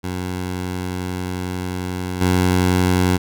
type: tone with level steps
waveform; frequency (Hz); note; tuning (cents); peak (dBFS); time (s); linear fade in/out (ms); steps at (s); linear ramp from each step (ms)
15% pulse; 91.2; F#2; -24; -17 / -8; 0.03-3.18; 20; 2.21; 5
effects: none